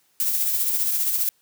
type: noise with tremolo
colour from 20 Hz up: violet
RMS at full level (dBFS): -21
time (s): 0.2-1.29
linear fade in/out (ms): 0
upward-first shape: sine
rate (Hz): 15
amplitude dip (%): 40
effects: white hiss -64 dBFS RMS until 1.41 s + high-pass 80 Hz 12 dB/octave